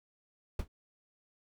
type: noise with exponential decay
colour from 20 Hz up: brown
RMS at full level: -28 dBFS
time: 0.59-0.68 s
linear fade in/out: 5 ms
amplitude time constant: 19 ms
effects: none